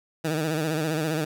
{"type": "tone with vibrato", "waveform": "15% pulse", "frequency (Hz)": 156.7, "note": "D#3", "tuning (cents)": 13, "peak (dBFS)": -18, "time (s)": [0.24, 1.25], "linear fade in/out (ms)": 10, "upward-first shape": "sine", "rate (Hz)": 15, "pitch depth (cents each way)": 77, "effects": []}